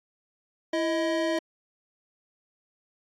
square tone pair together, 332 / 631 Hz, E4 / D#5, +12 / +24 cents, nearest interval major seventh, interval 1112 cents, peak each -28 dBFS, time 0.73-1.39 s, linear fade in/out 5 ms, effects low-pass 5000 Hz 12 dB/octave + AAC 64 kbps

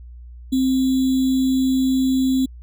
sine tone with sample-and-hold, 261.6 Hz, C4, in tune, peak -15 dBFS, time 0.52-2.46 s, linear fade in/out 10 ms, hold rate 3675 Hz, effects added 60 Hz sine -36 dBFS peak until 2.62 s

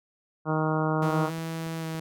harmonic tone, 156.4 Hz, D#3, 9 cents sharp, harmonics 1 / 2 / 3 / 4 / 5 / 6 / 7 / 8 / 9, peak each -27 / -30 / -32 / -33 / -34 / -35 / -35 / -36 / -37 dBFS, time 0.45-1.31 s, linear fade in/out 50 ms
sawtooth tone with pitch glide, 163.1 to 160.95 Hz, E3 to E3, -18 to -41 cents, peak -27 dBFS, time 1.02-2 s, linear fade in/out 5 ms, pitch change -23 cents, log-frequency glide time 1.8-1.85 s
click train, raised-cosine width 2 ms, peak -36 dBFS, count 4, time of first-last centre 1.1-1.95 s, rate 3.53 Hz
effects none

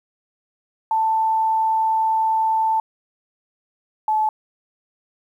sine tone pair in turn, 885 / 864.3 Hz, A5 / A5, +10 / -31 cents, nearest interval unison, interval 41 cents, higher first, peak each -16 dBFS, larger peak neither, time 0.91-2.8 / 4.08-4.29 s, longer first, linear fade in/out 2 ms, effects 9-bit

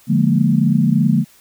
sine chord, Bb dominant seventh, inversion first, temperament just, 145.68 / 174.81 / 209.8 / 233.1 Hz, D3 / F3 / Ab3 / Bb3, -14 / +2 / +18 / 0 cents, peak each -17 dBFS, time 0.07-1.25 s, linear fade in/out 50 ms, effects white hiss -50 dBFS RMS until 1.4 s

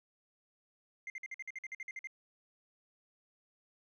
sine tone bursts, 2094 Hz, C7, 1 cent sharp, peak -37 dBFS, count 13, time 1.07-2.072 s, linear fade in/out 2 ms, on 30 ms, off 51 ms, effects tanh soft clip ceiling -39 dBFS

